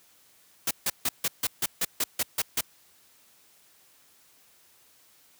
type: noise bursts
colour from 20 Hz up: white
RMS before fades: -26 dBFS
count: 11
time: 0.67-2.61 s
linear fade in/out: 5 ms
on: 40 ms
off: 150 ms
effects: white hiss -60 dBFS RMS until 5.39 s + high-pass 60 Hz 12 dB/octave